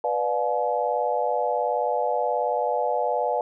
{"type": "chord", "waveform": "sine", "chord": "B diminished seventh", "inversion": "none", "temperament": "just", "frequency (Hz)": [493.9, 592.7, 711.2, 853.4], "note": ["B4", "D5", "F5", "Ab5"], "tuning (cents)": [0, 16, 31, 47], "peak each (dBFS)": -27, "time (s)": [0.04, 3.41], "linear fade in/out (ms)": 2, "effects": []}